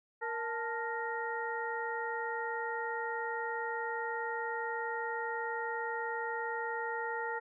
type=harmonic tone with a mistuned harmonic; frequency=466.2 Hz; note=A#4; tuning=in tune; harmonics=1 / 2 / 3 / 4; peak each=-39 / -38 / -41 / -40 dBFS; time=0.21-7.4 s; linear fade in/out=20 ms; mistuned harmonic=2; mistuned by=-94 cents; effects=none